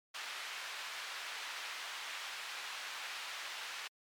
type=band-pass noise; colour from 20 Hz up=white; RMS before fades=-44 dBFS; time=0.14-3.88 s; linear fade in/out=10 ms; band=1000 to 3200 Hz; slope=12 dB/octave; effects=MP3 96 kbps